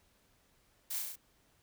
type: noise with echo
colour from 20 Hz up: blue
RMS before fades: -38 dBFS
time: 0.9-0.99 s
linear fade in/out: 10 ms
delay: 34 ms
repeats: 5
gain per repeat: -2 dB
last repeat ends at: 1.16 s
effects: pink hiss -70 dBFS RMS until 1.62 s